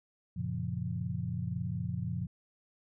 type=chord; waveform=sine; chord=Gb major seventh; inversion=none; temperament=equal with one note detuned; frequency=92.5 / 116.54 / 138.03 / 174.61 Hz; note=Gb2 / Bb2 / Db3 / F3; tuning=0 / 0 / -7 / 0 cents; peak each=-39 / -37 / -39 / -37 dBFS; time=0.36-2.27 s; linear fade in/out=10 ms; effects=none